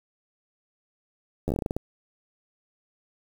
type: slowing click train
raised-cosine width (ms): 2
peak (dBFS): -14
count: 11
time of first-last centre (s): 1.48-1.766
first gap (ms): 11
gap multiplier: 1.2
effects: 7-bit